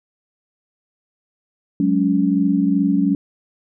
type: chord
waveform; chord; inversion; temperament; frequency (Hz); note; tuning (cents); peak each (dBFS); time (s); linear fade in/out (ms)
sine; F# suspended second; none; equal with one note detuned; 185 / 207.7 / 281.2; F#3 / G#3 / C#4; 0 / 0 / +25; -19 / -20 / -17; 1.8-3.15; 2
effects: none